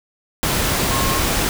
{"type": "tone in noise", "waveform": "sine", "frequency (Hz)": 1077, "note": "C6", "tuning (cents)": 50, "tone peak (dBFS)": -23, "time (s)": [0.91, 1.19], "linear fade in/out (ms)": 0, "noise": "pink", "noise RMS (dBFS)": -19, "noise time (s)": [0.43, 1.49], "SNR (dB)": -7, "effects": []}